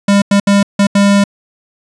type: tone bursts at uneven times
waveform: square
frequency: 200.6 Hz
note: G3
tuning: 40 cents sharp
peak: -7 dBFS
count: 5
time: 0.08-0.22 / 0.31-0.4 / 0.47-0.63 / 0.79-0.87 / 0.95-1.24 s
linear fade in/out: 5 ms
effects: resampled to 22050 Hz